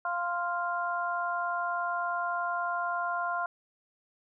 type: harmonic tone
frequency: 348.7 Hz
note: F4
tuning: 3 cents flat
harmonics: 2 / 3 / 4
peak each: -33 / -33 / -33 dBFS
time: 0.05-3.46 s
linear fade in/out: 2 ms
effects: none